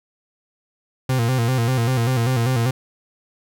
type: tone with vibrato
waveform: 40% pulse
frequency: 122.7 Hz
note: B2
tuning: 11 cents flat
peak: -16 dBFS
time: 1.09-2.71 s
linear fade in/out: 5 ms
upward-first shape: square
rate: 5.1 Hz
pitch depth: 96 cents each way
effects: none